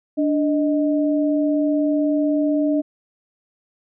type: tone pair together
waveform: sine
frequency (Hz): 293.7 / 622.3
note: D4 / D#5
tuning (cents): 0 / 0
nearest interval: octave + minor second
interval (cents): 1300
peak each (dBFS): -17 / -23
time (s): 0.17-2.82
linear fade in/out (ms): 20
effects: none